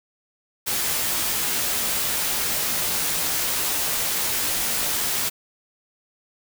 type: noise with comb filter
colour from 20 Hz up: white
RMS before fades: -24 dBFS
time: 0.66-5.3 s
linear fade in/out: 20 ms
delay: 15 ms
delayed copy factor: -0.5
effects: none